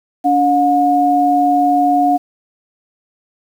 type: tone pair together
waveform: sine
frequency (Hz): 286.8 / 720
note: D4 / F#5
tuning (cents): -41 / -47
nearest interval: octave + major third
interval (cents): 1594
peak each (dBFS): -15 / -11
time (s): 0.24-2.18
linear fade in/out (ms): 20
effects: 7-bit